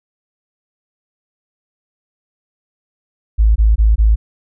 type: tone bursts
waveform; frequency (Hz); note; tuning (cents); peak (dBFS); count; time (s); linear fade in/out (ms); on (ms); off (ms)
sine; 54.1; A1; -29; -7; 4; 3.38-4.16; 20; 180; 20
effects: none